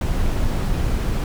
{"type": "noise", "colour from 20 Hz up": "brown", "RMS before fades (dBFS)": -20, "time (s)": [0.01, 1.24], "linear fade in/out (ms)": 2, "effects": []}